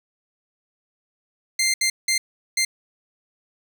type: tone bursts at uneven times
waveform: 15% pulse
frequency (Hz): 2093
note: C7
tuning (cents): 0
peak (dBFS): -12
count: 4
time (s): 1.59-1.74 / 1.81-1.9 / 2.08-2.18 / 2.57-2.65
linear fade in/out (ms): 5
effects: none